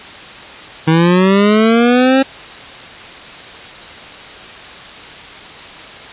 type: linear sweep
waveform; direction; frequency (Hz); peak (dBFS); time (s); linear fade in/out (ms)
25% pulse; up; 157.6 to 270.8; -4; 0.87-2.23; 10
effects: white hiss -32 dBFS RMS until 6.12 s + resampled to 8000 Hz